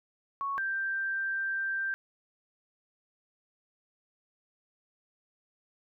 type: tone pair in turn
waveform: sine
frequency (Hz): 1108.7 / 1573.8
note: C#6 / G6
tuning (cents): 0 / +6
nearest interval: tritone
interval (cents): 606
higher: second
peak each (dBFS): -30 / -29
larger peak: second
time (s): 0.41-0.58 / 0.58-1.94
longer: second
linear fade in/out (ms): 0
effects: none